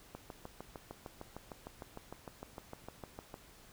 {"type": "click train", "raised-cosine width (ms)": 1, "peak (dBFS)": -30, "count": 22, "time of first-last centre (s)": [0.15, 3.341], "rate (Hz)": 6.58, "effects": ["pink hiss -59 dBFS RMS until 3.72 s"]}